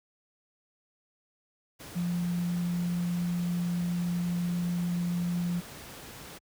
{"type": "tone in noise", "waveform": "sine", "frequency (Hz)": 174.61, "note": "F3", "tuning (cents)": 0, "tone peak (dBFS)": -27, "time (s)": [1.95, 5.61], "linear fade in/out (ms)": 20, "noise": "pink", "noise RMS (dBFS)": -45, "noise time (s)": [1.79, 6.39], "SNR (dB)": 15, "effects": ["high-pass 60 Hz 12 dB/octave"]}